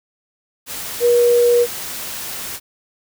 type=tone in noise; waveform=sine; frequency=479.7 Hz; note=A#4; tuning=50 cents sharp; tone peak=-10 dBFS; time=1-1.67 s; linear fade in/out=50 ms; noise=white; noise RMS=-28 dBFS; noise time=0.66-2.6 s; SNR=+15 dB; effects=none